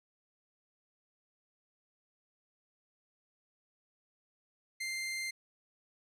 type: tone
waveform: sawtooth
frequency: 2093 Hz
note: C7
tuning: in tune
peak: -32 dBFS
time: 4.8-5.31 s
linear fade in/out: 10 ms
effects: low-pass 11000 Hz 12 dB/octave